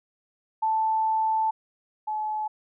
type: tone pair in turn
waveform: sine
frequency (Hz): 880 / 857.9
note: A5 / A5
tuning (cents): 0 / -44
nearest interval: unison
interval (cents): 44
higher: first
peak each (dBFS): -21 / -26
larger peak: first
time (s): 0.62-1.51 / 2.07-2.48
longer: first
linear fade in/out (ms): 10
effects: none